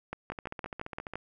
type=two click trains; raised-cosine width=0.5 ms; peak=-20 / -23 dBFS; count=7 / 13; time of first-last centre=0.13-1.156 / 0.32-1.136 s; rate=5.85 / 14.7 Hz; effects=none